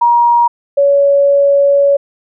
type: tone pair in turn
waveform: sine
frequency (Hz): 949 / 562.8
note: A#5 / C#5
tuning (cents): +31 / +26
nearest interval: major sixth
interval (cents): 905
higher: first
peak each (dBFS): -6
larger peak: neither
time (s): 0.01-0.48 / 0.77-1.97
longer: second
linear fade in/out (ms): 10
effects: none